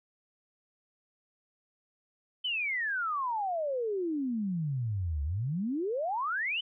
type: exponential two-way sweep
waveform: sine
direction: down then up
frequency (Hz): 3096 to 69.3 to 3096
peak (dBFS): -29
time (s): 2.44-6.61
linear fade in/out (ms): 10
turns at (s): 5.23
effects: none